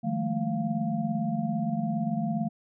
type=tone cluster; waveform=sine; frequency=153.8 / 174.3 / 203.7 / 221.3 / 697 Hz; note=D#3 / F3 / G#3 / A3 / F5; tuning=-20 / -3 / -33 / +10 / -4 cents; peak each=-33 / -34 / -34 / -29 / -35 dBFS; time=0.03-2.49 s; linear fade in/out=20 ms; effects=none